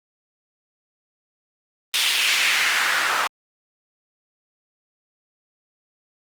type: noise with band-pass filter sweep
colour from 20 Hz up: white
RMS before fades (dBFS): -20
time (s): 1.94-3.27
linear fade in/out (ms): 0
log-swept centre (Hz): 3400 to 1200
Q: 2
effects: Opus 32 kbps